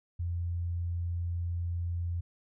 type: tone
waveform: sine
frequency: 86.3 Hz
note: F2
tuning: 20 cents flat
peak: -30 dBFS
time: 0.19-2.21 s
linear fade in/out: 10 ms
effects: none